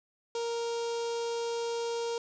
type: tone with notch filter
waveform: sawtooth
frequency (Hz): 466.2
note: A#4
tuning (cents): 0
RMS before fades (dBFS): -33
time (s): 0.35-2.18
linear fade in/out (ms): 2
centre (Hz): 1800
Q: 0.8
effects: resampled to 16000 Hz + 9-bit